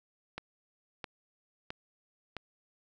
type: click train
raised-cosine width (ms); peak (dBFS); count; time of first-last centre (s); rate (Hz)
0.3; -22; 4; 0.38-2.367; 1.51
effects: none